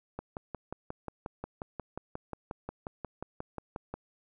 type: click train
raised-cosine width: 1 ms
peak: -23 dBFS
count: 22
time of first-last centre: 0.19-3.94 s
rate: 5.6 Hz
effects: none